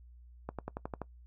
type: accelerating click train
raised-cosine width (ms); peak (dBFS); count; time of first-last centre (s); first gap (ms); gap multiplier
1; -23; 7; 0.49-1.017; 97; 0.96
effects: noise-tail reverb RT60 0.1 s tail -21 dB re dry + added 60 Hz sine -52 dBFS peak until 1.26 s